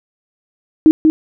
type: tone with echo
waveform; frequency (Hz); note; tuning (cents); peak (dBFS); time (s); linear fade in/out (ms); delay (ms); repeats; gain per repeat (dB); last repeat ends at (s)
sine; 314.1; D#4; +16; -3; 0.86-0.91; 0; 190; 1; -3; 1.1
effects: none